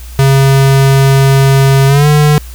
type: tone with pitch glide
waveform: square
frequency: 136 to 149.17 Hz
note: C#3 to D3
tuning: -33 to +27 cents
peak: -5 dBFS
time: 0.19-2.38 s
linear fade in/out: 0 ms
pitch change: +160 cents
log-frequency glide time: 1.87-2.07 s
effects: added 60 Hz sine -25 dBFS peak until 2.54 s + white hiss -36 dBFS RMS until 2.54 s